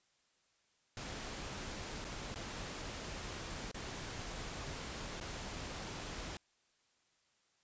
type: noise with dropouts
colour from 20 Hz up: pink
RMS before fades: -44 dBFS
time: 0.97-6.37 s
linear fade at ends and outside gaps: 1 ms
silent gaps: 2.044-2.049 / 2.344-2.358 / 3.714-3.744 / 5.201-5.211 s
effects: white hiss -75 dBFS RMS until 7.63 s + resampled to 16000 Hz